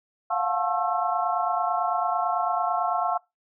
sine tone cluster, 699 / 728 / 874 / 1082 / 1332 Hz, F5 / F#5 / A5 / C#6 / E6, +1 / -28 / -12 / -42 / +18 cents, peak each -27 / -29 / -31 / -29 / -30 dBFS, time 0.3-3.18 s, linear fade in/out 10 ms, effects noise-tail reverb RT60 0.2 s tail -23 dB re dry

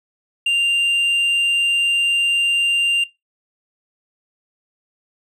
sine tone with tanh clipping, 2788 Hz, F7, 4 cents flat, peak -15 dBFS, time 0.46-3.04 s, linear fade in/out 5 ms, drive 3 dB, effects noise-tail reverb RT60 0.2 s tail -20 dB re dry

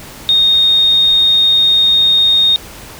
sine tone, 3700 Hz, A#7, 14 cents flat, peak -7 dBFS, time 0.29-2.56 s, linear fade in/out 0 ms, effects pink hiss -33 dBFS RMS until 2.99 s

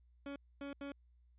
30% pulse tone bursts at uneven times, 280.9 Hz, C#4, 23 cents sharp, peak -40 dBFS, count 3, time 0.26-0.36 / 0.61-0.73 / 0.81-0.92 s, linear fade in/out 2 ms, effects added 60 Hz sine -64 dBFS peak until 1.38 s + resampled to 8000 Hz

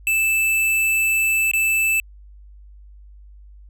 square tone with dropouts, 2637 Hz, E7, in tune, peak -17 dBFS, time 0.07-2 s, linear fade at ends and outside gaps 1 ms, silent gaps 1.514-1.535 s, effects added 50 Hz sine -41 dBFS peak until 3.69 s

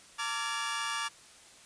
sawtooth tone cluster, 908 / 1165 / 1379 / 1693 / 2842 Hz, A#5 / D6 / F6 / G#6 / F7, -46 / -14 / -22 / +33 / +30 cents, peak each -36 / -32 / -38 / -35 / -37 dBFS, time 0.18-1.09 s, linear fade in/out 20 ms, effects white hiss -55 dBFS RMS until 1.65 s + resampled to 22050 Hz

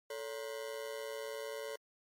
40% pulse ring-modulated tone, 502 Hz, B4, 28 cents sharp, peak -36 dBFS, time 0.1-1.76 s, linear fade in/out 5 ms, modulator 60.3 Hz, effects MP3 64 kbps

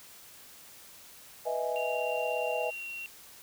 sine chord, E major seventh, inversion second, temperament equal, 493.9 / 622.3 / 659.3 / 830.6 Hz, B4 / D#5 / E5 / G#5, 0 / 0 / 0 / 0 cents, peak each -34 / -34 / -35 / -36 dBFS, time 1.45-2.71 s, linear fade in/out 20 ms
sine tone with pitch glide, 2767 to 2740 Hz, F7 to F7, -17 to -34 cents, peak -37 dBFS, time 1.76-3.06 s, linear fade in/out 0 ms, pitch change -17 cents, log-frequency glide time 2.6-2.88 s
effects white hiss -52 dBFS RMS until 3.42 s

